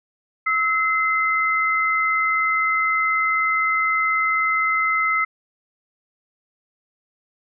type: tone pair together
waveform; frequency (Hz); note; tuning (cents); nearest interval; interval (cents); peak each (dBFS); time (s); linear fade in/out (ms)
sine; 1300 / 2061; E6 / C7; -24 / -27; minor sixth; 797; -20; 0.46-5.25; 10
effects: none